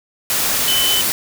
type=tone in noise; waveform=sine; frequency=3031 Hz; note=F#7; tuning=41 cents sharp; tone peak=-16 dBFS; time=0.68-1.01 s; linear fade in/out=0 ms; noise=white; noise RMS=-18 dBFS; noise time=0.3-1.12 s; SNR=-1 dB; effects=none